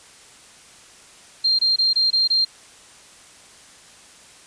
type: tone bursts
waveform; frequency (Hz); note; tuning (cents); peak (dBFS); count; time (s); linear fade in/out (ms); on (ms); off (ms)
sine; 4186; C8; 0; -15; 6; 1.44-2.45; 10; 150; 22
effects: white hiss -47 dBFS RMS until 4.46 s + resampled to 22050 Hz